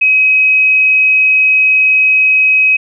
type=tone; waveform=sine; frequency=2539 Hz; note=D#7; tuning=34 cents sharp; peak=-6 dBFS; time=0.01-2.77 s; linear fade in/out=10 ms; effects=none